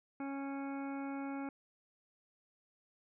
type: harmonic tone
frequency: 275.8 Hz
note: C#4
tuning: 9 cents flat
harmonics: 1 / 2 / 3 / 4 / 5 / 6 / 8 / 9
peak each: -39 / -50 / -47 / -56 / -52 / -59 / -55 / -62 dBFS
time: 0.2-1.49 s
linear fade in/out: 2 ms
effects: none